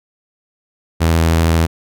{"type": "tone with vibrato", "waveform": "sawtooth", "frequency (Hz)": 82.1, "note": "E2", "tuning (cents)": -6, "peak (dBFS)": -7, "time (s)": [1, 1.67], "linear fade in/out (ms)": 20, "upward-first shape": "sine", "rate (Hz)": 13, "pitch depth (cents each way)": 15, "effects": []}